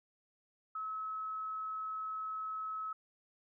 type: tone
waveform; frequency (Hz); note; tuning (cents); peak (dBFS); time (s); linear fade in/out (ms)
sine; 1290; E6; -38; -37; 0.75-2.93; 5
effects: none